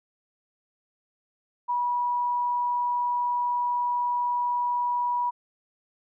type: tone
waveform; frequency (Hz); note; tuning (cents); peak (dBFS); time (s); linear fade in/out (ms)
sine; 972; B5; -28; -23; 1.68-5.31; 20
effects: none